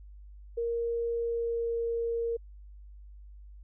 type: tone with pitch glide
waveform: sine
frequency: 467.2 to 464.5 Hz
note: A#4 to A#4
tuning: +4 to -6 cents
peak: -28 dBFS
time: 0.57-2.37 s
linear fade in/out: 10 ms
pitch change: -10 cents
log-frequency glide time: 1.13-1.77 s
effects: added 50 Hz sine -46 dBFS peak until 3.63 s